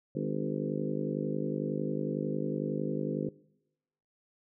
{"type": "harmonic tone with a mistuned harmonic", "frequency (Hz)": 51, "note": "G#1", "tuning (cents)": -31, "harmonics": [3, 4, 5, 6, 7, 8, 9, 10], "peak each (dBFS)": [-36, -37, -38, -39, -39, -40, -41, -41], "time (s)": [0.15, 3.29], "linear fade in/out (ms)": 5, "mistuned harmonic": 6, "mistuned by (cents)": -28, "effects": ["noise-tail reverb RT60 0.9 s tail -22 dB re dry"]}